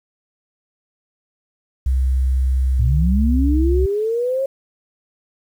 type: tone with pitch glide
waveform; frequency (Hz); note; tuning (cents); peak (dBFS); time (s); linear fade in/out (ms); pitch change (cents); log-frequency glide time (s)
sine; 65 to 66.71; C2 to C2; -11 to +34; -14; 1.86-3.86; 5; +45; 2.81-3.16
type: linear sweep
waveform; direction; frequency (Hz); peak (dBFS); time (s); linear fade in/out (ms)
sine; up; 103.4 to 548; -17; 2.79-4.46; 5
effects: 8-bit